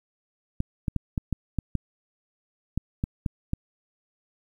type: clicks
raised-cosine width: 5 ms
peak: -13 dBFS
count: 11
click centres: 0.604 / 0.882 / 0.963 / 1.178 / 1.327 / 1.587 / 1.753 / 2.776 / 3.039 / 3.262 / 3.534 s
effects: 9-bit